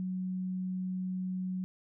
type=tone; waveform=sine; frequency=185 Hz; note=F#3; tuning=in tune; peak=-32 dBFS; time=0-1.64 s; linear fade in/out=0 ms; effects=none